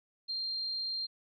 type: tone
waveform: sine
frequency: 4186 Hz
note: C8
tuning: in tune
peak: -33 dBFS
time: 0.28-1.07 s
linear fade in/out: 20 ms
effects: none